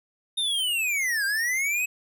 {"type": "linear two-way sweep", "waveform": "square", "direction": "down then up", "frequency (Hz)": [3691, 1568, 2577], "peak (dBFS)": -24, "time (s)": [0.37, 1.86], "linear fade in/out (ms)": 10, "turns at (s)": 1.25, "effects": []}